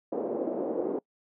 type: band-pass noise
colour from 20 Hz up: white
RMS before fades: -31 dBFS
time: 0.12-0.99 s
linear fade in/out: 5 ms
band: 280 to 510 Hz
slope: 24 dB/octave
effects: noise-tail reverb RT60 0.1 s tail -25 dB re dry